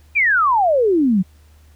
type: exponential sweep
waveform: sine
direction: down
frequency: 2480 to 174.61 Hz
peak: -12 dBFS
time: 0.15-1.23 s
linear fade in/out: 20 ms
effects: added 75 Hz sine -46 dBFS peak until 1.75 s + pink hiss -57 dBFS RMS until 1.75 s